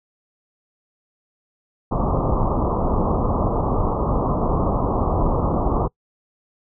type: low-pass noise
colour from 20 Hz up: pink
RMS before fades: -20 dBFS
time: 1.91-5.88 s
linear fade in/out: 10 ms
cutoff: 1200 Hz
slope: 96 dB/octave
effects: noise-tail reverb RT60 0.1 s tail -24 dB re dry